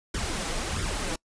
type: noise with flanger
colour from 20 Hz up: pink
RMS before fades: -30 dBFS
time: 0.14-1.16 s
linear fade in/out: 5 ms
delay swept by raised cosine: 0.55 to 6.15 ms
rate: 1.5 Hz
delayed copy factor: +0.65
effects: noise-tail reverb RT60 0.1 s tail -26 dB re dry + resampled to 22050 Hz